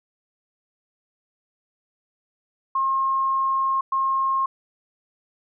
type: tone bursts at uneven times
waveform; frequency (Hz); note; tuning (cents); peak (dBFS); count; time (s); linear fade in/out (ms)
sine; 1072; C6; +42; -19; 2; 2.75-3.81 / 3.92-4.46; 5
effects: none